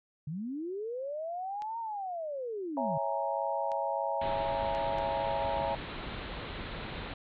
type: linear two-way sweep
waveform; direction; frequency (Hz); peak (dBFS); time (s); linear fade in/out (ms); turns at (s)
sine; up then down; 138.59 to 932.3 to 138.59; -34; 0.27-2.98; 5; 1.79
type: clicks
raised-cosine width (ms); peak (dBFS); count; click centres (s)
0.2; -30; 4; 1.621 / 3.718 / 4.75 / 4.985
type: chord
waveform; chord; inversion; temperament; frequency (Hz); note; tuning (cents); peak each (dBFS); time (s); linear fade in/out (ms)
sine; A# half-diminished seventh; first; equal; 554.4 / 659.3 / 830.6 / 932.3; C#5 / E5 / G#5 / A#5; 0 / 0 / 0 / 0; -35; 2.77-5.75; 2
type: low-pass noise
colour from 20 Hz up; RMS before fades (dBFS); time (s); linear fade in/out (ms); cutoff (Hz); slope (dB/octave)
pink; -40; 4.21-7.14; 5; 4100; 96
effects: none